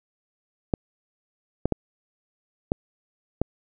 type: clicks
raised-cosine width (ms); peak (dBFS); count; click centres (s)
2; -8; 5; 0.738 / 1.656 / 1.723 / 2.719 / 3.416
effects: none